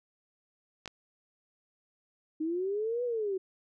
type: clicks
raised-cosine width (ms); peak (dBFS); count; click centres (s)
0.2; -23; 2; 0.858 / 0.877
type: linear two-way sweep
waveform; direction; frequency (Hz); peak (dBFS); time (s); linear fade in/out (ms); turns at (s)
sine; up then down; 305.7 to 496.2 to 368.2; -29; 2.4-3.38; 10; 3.04
effects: none